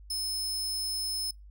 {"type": "tone", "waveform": "sawtooth", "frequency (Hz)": 5210, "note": "E8", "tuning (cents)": -21, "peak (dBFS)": -28, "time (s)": [0.1, 1.31], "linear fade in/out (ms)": 5, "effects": ["noise-tail reverb RT60 0.2 s tail -25 dB re dry", "added 50 Hz sine -47 dBFS peak until 1.5 s"]}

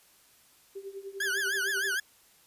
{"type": "tone with tremolo", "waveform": "sine", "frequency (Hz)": 392, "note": "G4", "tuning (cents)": 0, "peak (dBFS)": -35, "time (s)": [0.75, 1.95], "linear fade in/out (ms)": 10, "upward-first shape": "triangle", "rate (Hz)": 10, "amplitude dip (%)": 90}
{"type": "tone with vibrato", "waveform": "40% pulse", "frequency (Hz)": 1585, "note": "G6", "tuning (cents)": 19, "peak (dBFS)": -27, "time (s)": [1.2, 2], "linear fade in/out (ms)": 5, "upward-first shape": "triangle", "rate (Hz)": 6.5, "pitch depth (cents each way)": 180}
{"effects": ["white hiss -61 dBFS RMS until 2.46 s", "resampled to 32000 Hz"]}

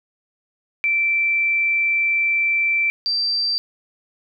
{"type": "tone pair in turn", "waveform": "sine", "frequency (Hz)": [2338, 4689], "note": ["D7", "D8"], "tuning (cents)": [-8, -4], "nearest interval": "octave", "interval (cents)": 1204, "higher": "second", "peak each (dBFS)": [-16, -18], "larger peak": "first", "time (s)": [[0.84, 2.9], [3.06, 3.58]], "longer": "first", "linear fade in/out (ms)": 0, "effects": []}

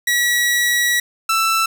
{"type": "tone pair in turn", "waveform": "sawtooth", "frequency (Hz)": [1929, 1328.9], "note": ["B6", "E6"], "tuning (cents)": [-41, 14], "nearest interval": "tritone", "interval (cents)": 645, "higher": "first", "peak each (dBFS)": -11, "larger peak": "neither", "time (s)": [[0.07, 1], [1.29, 1.66]], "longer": "first", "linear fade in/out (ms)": 5, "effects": []}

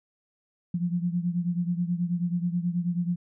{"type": "beating tone pair", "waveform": "sine", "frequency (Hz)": [172.6, 181.9], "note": ["F3", "F#3"], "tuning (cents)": [-20, -29], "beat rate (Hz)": 9.3, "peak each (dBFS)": [-26, -30], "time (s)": [0.74, 3.16], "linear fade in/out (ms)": 5, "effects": []}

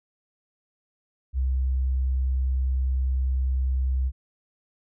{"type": "tone", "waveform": "sine", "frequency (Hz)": 65, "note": "C2", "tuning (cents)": -11, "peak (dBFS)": -21, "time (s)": [1.33, 4.12], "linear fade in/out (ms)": 50, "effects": []}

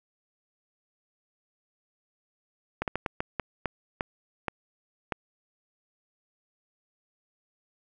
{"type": "slowing click train", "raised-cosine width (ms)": 0.5, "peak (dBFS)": -13, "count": 10, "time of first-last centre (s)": [2.82, 5.122], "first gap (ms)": 58, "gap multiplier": 1.35, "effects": []}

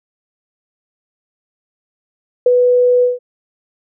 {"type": "tone with ADSR envelope", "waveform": "sine", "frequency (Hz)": 493.9, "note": "B4", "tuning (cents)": 0, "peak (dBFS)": -5, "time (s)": [2.46, 3.19], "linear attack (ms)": 4, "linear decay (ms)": 29, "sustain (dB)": -3, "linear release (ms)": 160, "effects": []}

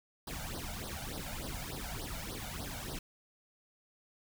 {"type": "noise with flanger", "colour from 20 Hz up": "pink", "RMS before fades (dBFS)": -41, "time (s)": [0.27, 2.99], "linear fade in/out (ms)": 5, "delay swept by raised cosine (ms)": [0.2, 1.4], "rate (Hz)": 3.4, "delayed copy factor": 0.9, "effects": []}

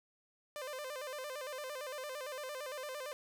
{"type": "tone with vibrato", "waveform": "sawtooth", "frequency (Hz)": 554.4, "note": "C#5", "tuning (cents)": 0, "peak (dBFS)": -37, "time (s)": [0.56, 3.13], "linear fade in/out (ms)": 0, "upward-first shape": "square", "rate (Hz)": 8.8, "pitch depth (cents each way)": 120, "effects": []}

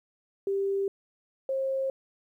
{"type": "tone pair in turn", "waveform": "sine", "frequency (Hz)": [393.6, 534.9], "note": ["G4", "C5"], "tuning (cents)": [7, 38], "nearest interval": "perfect fourth", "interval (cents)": 531, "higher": "second", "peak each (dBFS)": [-25, -26], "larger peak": "first", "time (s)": [[0.47, 0.88], [1.49, 1.9]], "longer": "neither", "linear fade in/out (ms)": 2, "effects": ["11-bit"]}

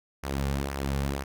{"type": "tone with flanger", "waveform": "sawtooth", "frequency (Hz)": 69, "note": "C#2", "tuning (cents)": -7, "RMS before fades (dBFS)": -30, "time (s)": [0.23, 1.24], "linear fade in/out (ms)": 10, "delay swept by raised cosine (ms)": [0.25, 3.15], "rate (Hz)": 2, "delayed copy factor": -0.55, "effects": []}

